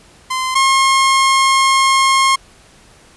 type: tone pair in turn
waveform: sawtooth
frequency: 1036 / 1073.7 Hz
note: C6 / C6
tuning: -17 / +44 cents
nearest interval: minor second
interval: 61 cents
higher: second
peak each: -13 / -6 dBFS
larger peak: second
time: 0.3-0.55 / 0.55-2.36 s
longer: second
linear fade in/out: 10 ms
effects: pink hiss -46 dBFS RMS until 3.16 s + resampled to 24000 Hz